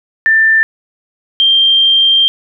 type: tone pair in turn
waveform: sine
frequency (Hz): 1781 / 3173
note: A6 / G7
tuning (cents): +21 / +20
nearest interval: minor seventh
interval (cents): 999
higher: second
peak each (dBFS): -6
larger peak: neither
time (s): 0.26-0.63 / 1.4-2.28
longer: second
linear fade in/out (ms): 0
effects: none